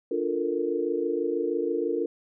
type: chord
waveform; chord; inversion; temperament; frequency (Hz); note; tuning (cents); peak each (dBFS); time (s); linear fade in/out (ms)
sine; Bb major seventh; first; equal; 293.7 / 349.2 / 440 / 466.2; D4 / F4 / A4 / Bb4; 0 / 0 / 0 / 0; -32 / -29 / -31 / -29; 0.11-2.06; 5
effects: none